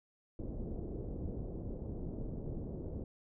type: low-pass noise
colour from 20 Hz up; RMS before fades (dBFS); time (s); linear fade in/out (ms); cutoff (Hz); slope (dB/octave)
pink; -41; 0.39-3.04; 2; 490; 24
effects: none